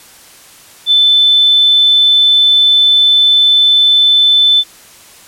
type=tone; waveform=sine; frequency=3520 Hz; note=A7; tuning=in tune; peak=-5 dBFS; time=0.86-4.64 s; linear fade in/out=50 ms; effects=white hiss -39 dBFS RMS until 5.27 s + low-pass 12000 Hz 12 dB/octave